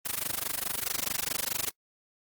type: noise with amplitude modulation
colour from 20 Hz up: white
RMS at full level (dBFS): -28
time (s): 0.05-1.71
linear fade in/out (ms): 10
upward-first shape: sine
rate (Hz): 24.7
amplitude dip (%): 95
effects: noise-tail reverb RT60 0.1 s tail -26 dB re dry + Opus 24 kbps